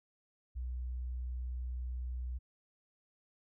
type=tone; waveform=sine; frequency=62 Hz; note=B1; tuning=7 cents sharp; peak=-36 dBFS; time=0.55-2.39 s; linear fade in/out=20 ms; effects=none